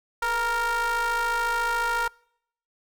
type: ring-modulated tone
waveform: square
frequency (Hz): 228.6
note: A#3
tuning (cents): -34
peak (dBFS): -21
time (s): 0.22-2.08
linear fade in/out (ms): 5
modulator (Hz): 1170
effects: noise-tail reverb RT60 0.7 s tail -26 dB re dry